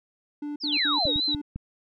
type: tone bursts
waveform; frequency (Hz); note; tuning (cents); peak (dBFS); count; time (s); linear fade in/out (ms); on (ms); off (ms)
triangle; 293.7; D4; 0; -28; 5; 0.42-1.416; 5; 140; 74
type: exponential sweep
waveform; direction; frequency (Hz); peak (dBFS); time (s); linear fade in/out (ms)
sine; down; 5588 to 408.2; -26; 0.6-1.14; 50
type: tone with vibrato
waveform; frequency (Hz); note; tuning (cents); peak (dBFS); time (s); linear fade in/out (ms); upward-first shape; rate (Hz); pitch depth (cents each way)
sine; 3926; B7; -11; -23; 0.72-1.35; 10; sine; 4.2; 78
type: clicks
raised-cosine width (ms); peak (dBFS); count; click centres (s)
5; -21; 4; 1.054 / 1.16 / 1.348 / 1.56
effects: none